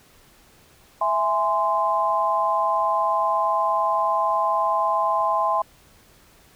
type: chord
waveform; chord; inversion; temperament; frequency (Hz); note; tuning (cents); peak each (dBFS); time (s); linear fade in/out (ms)
sine; E augmented; none; equal with one note detuned; 659.3 / 830.6 / 1038.7; E5 / G#5 / B#5; 0 / 0 / -13; -25 / -24 / -21; 1.01-5.62; 5
effects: pink hiss -54 dBFS RMS until 6.55 s